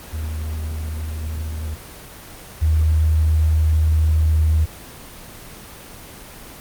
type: tone pair in turn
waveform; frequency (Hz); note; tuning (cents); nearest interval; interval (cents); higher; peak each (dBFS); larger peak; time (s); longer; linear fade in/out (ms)
triangle / sine; 77.78 / 78.37; D#2 / D#2; 0 / +13; unison; 13; second; -21 / -13; second; 0.12-1.76 / 2.61-4.66; second; 20
effects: pink hiss -38 dBFS RMS until 6.6 s + Opus 24 kbps